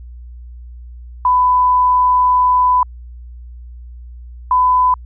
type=tone pair in turn; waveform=sine; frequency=999 / 1003.5 Hz; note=B5 / B5; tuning=+20 / +27 cents; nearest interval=unison; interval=7 cents; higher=second; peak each=-9 dBFS; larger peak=neither; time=1.25-2.83 / 4.51-4.94 s; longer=first; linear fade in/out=2 ms; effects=added 60 Hz sine -31 dBFS peak until 5.05 s